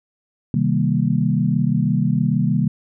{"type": "chord", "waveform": "sine", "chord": "C minor seventh", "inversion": "none", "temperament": "equal with one note detuned", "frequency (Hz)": [130.81, 157.1, 196, 233.1], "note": ["C3", "Eb3", "G3", "Bb3"], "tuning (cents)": [0, 17, 0, 0], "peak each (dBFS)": [-21, -20, -21, -22], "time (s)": [0.54, 2.68], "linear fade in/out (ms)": 2, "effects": []}